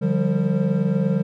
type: tone cluster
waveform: triangle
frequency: 148.4 / 176.8 / 196.7 / 457.2 / 528 Hz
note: D3 / F3 / G3 / A#4 / C5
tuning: +18 / +22 / +6 / -34 / +16 cents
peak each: -22 / -20 / -20 / -28 / -29 dBFS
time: 0.01-1.23 s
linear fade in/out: 20 ms
effects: none